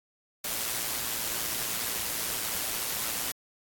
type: noise with amplitude modulation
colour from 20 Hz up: white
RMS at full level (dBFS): -30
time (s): 0.44-3.32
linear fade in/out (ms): 5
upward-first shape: sine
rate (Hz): 114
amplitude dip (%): 40
effects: AAC 64 kbps